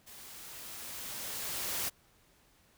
white noise with level ramp, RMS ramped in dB -51 to -34 dBFS, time 0.06-1.9 s, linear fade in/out 20 ms, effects pink hiss -66 dBFS RMS until 2.77 s

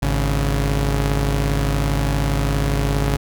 sawtooth tone pair together, 52.44 / 140 Hz, G#1 / C#3, +17 / +18 cents, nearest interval octave + perfect fourth, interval 1701 cents, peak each -15 / -17 dBFS, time 0.02-3.17 s, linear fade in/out 10 ms, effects none

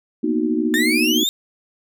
sine chord, B major seventh, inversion third, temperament equal, 233.1 / 246.9 / 311.1 / 370 Hz, A#3 / B3 / D#4 / F#4, 0 / 0 / 0 / 0 cents, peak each -23 / -24 / -20 / -25 dBFS, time 0.23-1.24 s, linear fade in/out 10 ms
35% pulse exponential sweep, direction up, 1769 to 3729 Hz, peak -16 dBFS, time 0.74-1.29 s, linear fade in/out 0 ms
effects none

